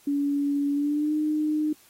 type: tone with pitch glide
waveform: sine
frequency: 284.6 to 305 Hz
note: C#4 to D#4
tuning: +46 to -34 cents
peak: -22 dBFS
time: 0.07-1.73 s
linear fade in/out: 5 ms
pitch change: +120 cents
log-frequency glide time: 0.73-1.14 s
effects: white hiss -57 dBFS RMS until 1.89 s + AAC 48 kbps